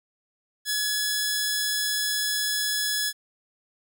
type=tone cluster; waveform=15% pulse; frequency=1692 / 4032 / 5240 Hz; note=G#6 / B7 / E8; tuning=+32 / +35 / -11 cents; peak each=-20 / -27 / -24 dBFS; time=0.65-3.13 s; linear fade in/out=50 ms; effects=none